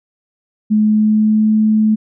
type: tone with pitch glide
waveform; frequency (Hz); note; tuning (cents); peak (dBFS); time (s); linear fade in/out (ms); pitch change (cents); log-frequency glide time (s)
sine; 213.5 to 216.2; G#3 to A3; +48 to -30; -9; 0.7-1.96; 20; +22; 0.81-1.53
effects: none